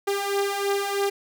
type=beating tone pair; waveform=sawtooth; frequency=397.5 / 400.6 Hz; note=G4 / G4; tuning=+24 / +38 cents; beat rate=3.1 Hz; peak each=-24 / -21 dBFS; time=0.07-1.1 s; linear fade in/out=10 ms; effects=none